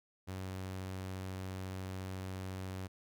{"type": "tone", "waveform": "sawtooth", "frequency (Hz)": 94.1, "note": "F#2", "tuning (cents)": 30, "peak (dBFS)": -36, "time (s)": [0.27, 2.88], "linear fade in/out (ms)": 20, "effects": []}